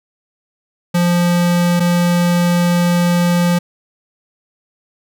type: tone pair in turn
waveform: square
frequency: 174.61 / 174.61 Hz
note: F3 / F3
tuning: 0 / 0 cents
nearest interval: unison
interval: 0 cents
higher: neither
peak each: -12 dBFS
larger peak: neither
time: 0.94-1.8 / 1.8-3.59 s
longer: second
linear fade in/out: 10 ms
effects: none